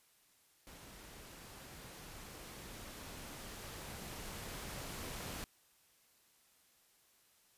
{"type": "noise with level ramp", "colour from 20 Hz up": "pink", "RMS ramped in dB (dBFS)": [-55, -44], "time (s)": [0.67, 5.44], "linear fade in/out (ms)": 0, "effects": ["white hiss -70 dBFS RMS until 7.57 s", "resampled to 32000 Hz"]}